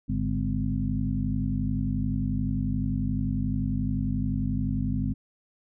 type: harmonic tone with a mistuned harmonic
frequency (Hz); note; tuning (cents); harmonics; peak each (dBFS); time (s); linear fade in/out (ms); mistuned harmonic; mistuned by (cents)
51.4; G#1; -17; 1 / 2 / 3 / 4 / 5; -31 / -31 / -31 / -31 / -31; 0.08-5.14; 20; 3; -100
effects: none